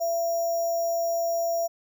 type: tone with sample-and-hold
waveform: sine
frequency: 674 Hz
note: E5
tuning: 38 cents sharp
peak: -23 dBFS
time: 0-1.68 s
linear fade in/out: 20 ms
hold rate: 6300 Hz
effects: none